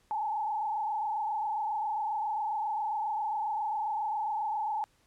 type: tone with frequency modulation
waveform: sine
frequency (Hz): 856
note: A5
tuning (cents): -48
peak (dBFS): -29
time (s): 0.11-4.84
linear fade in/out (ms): 0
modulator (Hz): 27.4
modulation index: 1.4
effects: pink hiss -68 dBFS RMS until 5.06 s + low-pass 11000 Hz 12 dB/octave